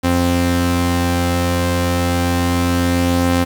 sawtooth tone pair together, 87.3 / 261.6 Hz, F2 / C4, 0 / 0 cents, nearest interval octave + perfect fifth, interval 1900 cents, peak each -13 dBFS, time 0.03-3.45 s, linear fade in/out 20 ms, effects 7-bit

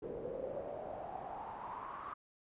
brown noise with band-pass filter sweep, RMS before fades -44 dBFS, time 0.02-2.14 s, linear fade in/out 10 ms, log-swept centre 440 to 1200 Hz, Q 6.5, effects resampled to 8000 Hz

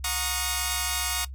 5% pulse chord, D# minor seventh, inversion first, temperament equal with one note detuned, 723.5 / 932.3 / 1108.7 / 1244.5 Hz, F#5 / A#5 / C#6 / D#6, -39 / 0 / 0 / 0 cents, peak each -20 dBFS, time 0.04-1.25 s, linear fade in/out 5 ms, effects noise-tail reverb RT60 0.1 s tail -18 dB re dry + added 66 Hz sine -35 dBFS peak until 1.34 s

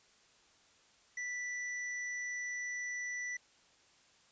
square tone, 1971 Hz, B6, 4 cents flat, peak -38 dBFS, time 1.17-3.37 s, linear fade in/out 5 ms, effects white hiss -66 dBFS RMS until 4.31 s + resampled to 16000 Hz

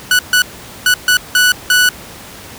sawtooth tone bursts at uneven times, 1480 Hz, F#6, in tune, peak -4 dBFS, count 6, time 0.11-0.19 / 0.33-0.42 / 0.86-0.94 / 1.08-1.17 / 1.35-1.52 / 1.7-1.89 s, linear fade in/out 2 ms, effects pink hiss -33 dBFS RMS until 2.58 s + high-pass 60 Hz 12 dB/octave

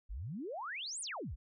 sine exponential two-way sweep, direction up then down, 41.81 to 9830 to 41.81 Hz, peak -39 dBFS, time 0.09-1.36 s, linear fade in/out 20 ms, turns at 1.01 s, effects none

